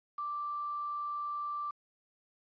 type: tone with quantisation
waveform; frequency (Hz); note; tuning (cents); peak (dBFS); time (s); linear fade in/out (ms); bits
sine; 1174.7; D6; 0; -34; 0.18-1.71; 5; 9
effects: resampled to 11025 Hz